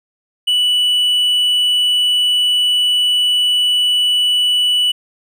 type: tone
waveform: triangle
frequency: 2960 Hz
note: F#7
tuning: in tune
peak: -10 dBFS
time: 0.47-4.92 s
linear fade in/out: 10 ms
effects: none